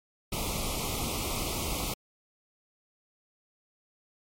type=band-stop noise; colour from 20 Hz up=pink; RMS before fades=-32 dBFS; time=0.32-1.94 s; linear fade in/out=5 ms; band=1300 to 2100 Hz; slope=96 dB/octave; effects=MP3 64 kbps